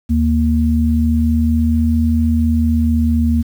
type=tone pair together; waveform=sine; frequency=77.92 / 233.5 Hz; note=D#2 / A#3; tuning=+3 / +3 cents; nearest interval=octave + perfect fifth; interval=1900 cents; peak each=-14 dBFS; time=0.09-3.43 s; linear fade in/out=20 ms; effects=7-bit